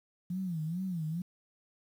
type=tone with vibrato; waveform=sine; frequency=171.7 Hz; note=F3; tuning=29 cents flat; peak=-32 dBFS; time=0.3-1.22 s; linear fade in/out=5 ms; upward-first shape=sine; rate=2.3 Hz; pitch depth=180 cents each way; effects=10-bit